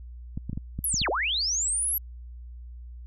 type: clicks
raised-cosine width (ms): 5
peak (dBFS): -19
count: 7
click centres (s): 0.375 / 0.496 / 0.531 / 0.575 / 0.79 / 0.942 / 1.017
type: linear two-way sweep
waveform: sine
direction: down then up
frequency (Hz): 11840 to 307.9 to 11840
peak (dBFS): -24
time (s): 0.84-1.98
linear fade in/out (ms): 2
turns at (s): 1.09
effects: added 60 Hz sine -39 dBFS peak until 3.06 s